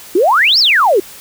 sine exponential two-way sweep, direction up then down, 324.8 to 5588 to 348.5 Hz, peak -7 dBFS, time 0.15-1 s, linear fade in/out 5 ms, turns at 0.59 s, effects white hiss -35 dBFS RMS until 1.2 s

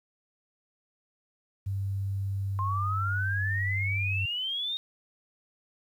sine tone, 98 Hz, G2, in tune, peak -28 dBFS, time 1.66-4.26 s, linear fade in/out 10 ms
sine exponential sweep, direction up, 1046.5 to 3729 Hz, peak -29 dBFS, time 2.59-4.77 s, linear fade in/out 0 ms
effects 10-bit

